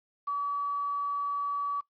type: tone with quantisation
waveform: sine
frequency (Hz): 1143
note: D6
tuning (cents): -47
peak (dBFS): -28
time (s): 0.27-1.81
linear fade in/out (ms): 10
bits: 9
effects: noise-tail reverb RT60 0.1 s tail -20 dB re dry + resampled to 11025 Hz